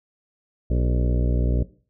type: harmonic tone with a mistuned harmonic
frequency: 60.7 Hz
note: B1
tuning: 29 cents flat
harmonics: 1 / 2 / 3 / 4 / 5 / 6 / 7 / 8 / 9 / 10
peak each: -20 / -26 / -30 / -32 / -34 / -36 / -37 / -38 / -39 / -40 dBFS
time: 0.7-1.63 s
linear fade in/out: 5 ms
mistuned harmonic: 6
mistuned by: +74 cents
effects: noise-tail reverb RT60 0.4 s tail -17 dB re dry